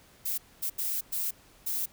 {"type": "noise bursts at uneven times", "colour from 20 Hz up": "violet", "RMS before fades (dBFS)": -31, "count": 5, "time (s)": [[0.25, 0.38], [0.62, 0.7], [0.78, 1.01], [1.12, 1.31], [1.66, 1.86]], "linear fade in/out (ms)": 10, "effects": ["pink hiss -58 dBFS RMS until 1.92 s"]}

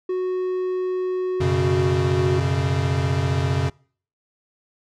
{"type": "tone", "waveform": "triangle", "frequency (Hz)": 368.5, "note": "F#4", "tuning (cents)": -7, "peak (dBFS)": -19, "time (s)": [0.09, 2.39], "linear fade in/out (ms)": 5}
{"type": "chord", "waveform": "square", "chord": "F# suspended fourth", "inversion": "none", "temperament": "equal with one note detuned", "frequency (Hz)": [91.23, 123.47, 138.59], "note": ["F#2", "B2", "C#3"], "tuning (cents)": [-24, 0, 0], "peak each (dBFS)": [-24, -27, -23], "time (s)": [1.4, 3.7], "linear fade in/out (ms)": 10}
{"effects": ["noise-tail reverb RT60 0.5 s tail -26 dB re dry", "low-pass 6000 Hz 12 dB/octave"]}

